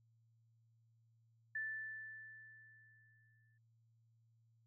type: tone with exponential decay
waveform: sine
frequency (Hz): 1759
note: A6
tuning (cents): -1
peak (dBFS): -38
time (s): 1.55-3.58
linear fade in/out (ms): 5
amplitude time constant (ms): 440
effects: added 114 Hz sine -70 dBFS peak until 4.66 s